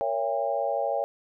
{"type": "chord", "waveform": "sine", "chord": "A# diminished seventh", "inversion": "none", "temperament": "just", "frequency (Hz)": [466.2, 559.4, 671.3, 805.5], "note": ["A#4", "C#5", "E5", "G5"], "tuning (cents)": [0, 16, 31, 47], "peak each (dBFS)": [-34, -28, -30, -30], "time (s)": [0.01, 1.04], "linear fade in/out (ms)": 0, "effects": []}